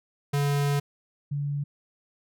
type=tone pair in turn; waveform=square / sine; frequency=142.8 / 143.49 Hz; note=D3 / D3; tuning=-48 / -40 cents; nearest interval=unison; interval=8 cents; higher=second; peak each=-23 / -26 dBFS; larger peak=first; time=0.33-0.8 / 1.31-1.64 s; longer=first; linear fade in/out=10 ms; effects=none